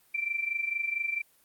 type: tone with amplitude modulation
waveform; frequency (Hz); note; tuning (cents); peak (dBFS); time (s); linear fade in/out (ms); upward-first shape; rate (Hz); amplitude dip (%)
sine; 2349; D7; 0; -25; 0.14-1.22; 10; sine; 24.4; 75
effects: white hiss -64 dBFS RMS until 1.44 s + Opus 32 kbps